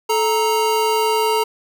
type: tone pair together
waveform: square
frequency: 435.1 / 932.3 Hz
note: A4 / A#5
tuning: -19 / 0 cents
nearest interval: octave + minor second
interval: 1319 cents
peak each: -19 dBFS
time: 0.09-1.44 s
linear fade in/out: 10 ms
effects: none